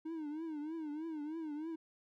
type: tone with vibrato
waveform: triangle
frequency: 310.8 Hz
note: D#4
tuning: 2 cents flat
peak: -37 dBFS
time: 0.05-1.76 s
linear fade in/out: 10 ms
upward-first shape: triangle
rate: 3.2 Hz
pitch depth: 130 cents each way
effects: none